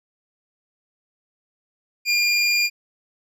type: tone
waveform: 25% pulse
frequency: 2407 Hz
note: D7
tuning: 42 cents sharp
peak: -13 dBFS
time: 2.05-2.7 s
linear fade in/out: 50 ms
effects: low-pass 12000 Hz 12 dB/octave